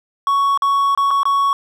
triangle tone with dropouts, 1114 Hz, C#6, 8 cents sharp, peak -11 dBFS, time 0.27-1.53 s, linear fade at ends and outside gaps 1 ms, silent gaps 0.575-0.621 / 0.95-0.975 / 1.107-1.111 / 1.232-1.254 s, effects none

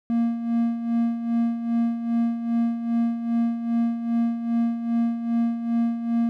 triangle tone with tremolo, 232.8 Hz, A#3, 2 cents flat, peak -16 dBFS, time 0.1-6.29 s, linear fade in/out 0 ms, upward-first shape sine, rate 2.5 Hz, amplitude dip 65%, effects none

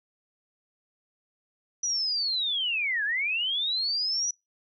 sine linear two-way sweep, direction down then up, 5920 to 1609 to 5920 Hz, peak -25 dBFS, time 1.83-4.31 s, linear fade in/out 5 ms, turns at 3.04 s, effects noise-tail reverb RT60 0.2 s tail -24 dB re dry

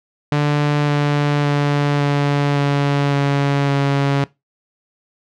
sawtooth tone with pitch steps, 146.83 / 145.65 / 144.47 / 143.31 / 142.16 / 141.01 / 139.88 Hz, D3 / D3 / D3 / D3 / C#3 / C#3 / C#3, 0 / -14 / -28 / -42 / +44 / +30 / +16 cents, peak -10 dBFS, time 0.32-4.24 s, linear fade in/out 2 ms, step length 560 ms, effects noise-tail reverb RT60 0.2 s tail -20 dB re dry + low-pass 4000 Hz 12 dB/octave

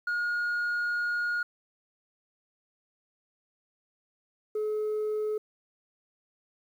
sine tone pair in turn, 1434 / 427.1 Hz, F6 / G#4, +45 / +48 cents, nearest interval octave + major sixth, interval 2097 cents, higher first, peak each -24 / -25 dBFS, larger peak first, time 0.07-1.43 / 4.55-5.38 s, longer first, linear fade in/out 5 ms, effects tanh soft clip ceiling -26 dBFS + 10-bit

